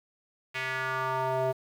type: tone with band-pass filter sweep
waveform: square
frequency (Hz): 130.81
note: C3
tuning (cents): 0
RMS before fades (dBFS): -30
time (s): 0.54-1.53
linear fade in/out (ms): 20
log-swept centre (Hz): 2300 to 590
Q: 2.6
effects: 9-bit